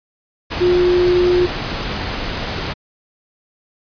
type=tone in noise; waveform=sine; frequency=357.3 Hz; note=F4; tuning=40 cents sharp; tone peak=-11 dBFS; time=0.6-1.47 s; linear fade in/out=20 ms; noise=pink; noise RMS=-23 dBFS; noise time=0.5-2.74 s; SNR=+9 dB; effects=resampled to 11025 Hz